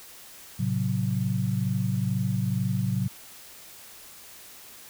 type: chord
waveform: sine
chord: F# diminished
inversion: first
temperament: just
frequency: 111 / 133.2 / 185 Hz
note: A2 / C3 / F#3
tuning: +16 / +31 / 0 cents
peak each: -28 dBFS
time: 0.59-3.08 s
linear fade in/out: 10 ms
effects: white hiss -47 dBFS RMS until 4.89 s